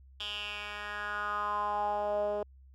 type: tone with band-pass filter sweep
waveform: 10% pulse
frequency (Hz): 207.2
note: G#3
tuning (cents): -4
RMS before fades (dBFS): -34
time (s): 0.2-2.43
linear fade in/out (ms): 2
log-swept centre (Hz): 3300 to 510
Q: 4.7
effects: added 66 Hz sine -53 dBFS peak until 2.74 s